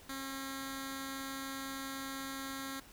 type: tone with notch filter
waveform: 10% pulse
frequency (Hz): 270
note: C#4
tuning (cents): -45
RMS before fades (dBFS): -42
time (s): 0.09-2.8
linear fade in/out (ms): 5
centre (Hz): 660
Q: 0.68
effects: pink hiss -57 dBFS RMS until 2.92 s